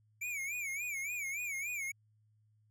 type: tone with vibrato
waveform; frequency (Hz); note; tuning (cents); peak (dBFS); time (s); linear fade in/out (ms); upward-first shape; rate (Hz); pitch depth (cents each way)
square; 2300; D7; -37; -37; 0.21-1.92; 10; sine; 3.5; 130
effects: added 107 Hz sine -67 dBFS peak until 2.7 s